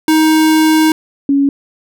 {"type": "tone pair in turn", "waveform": ["square", "sine"], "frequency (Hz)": [314.4, 279], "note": ["D#4", "C#4"], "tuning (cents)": [18, 11], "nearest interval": "major second", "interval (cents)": 207, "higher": "first", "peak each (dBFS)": -8, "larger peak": "neither", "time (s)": [[0.08, 0.92], [1.29, 1.49]], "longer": "first", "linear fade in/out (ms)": 2, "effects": []}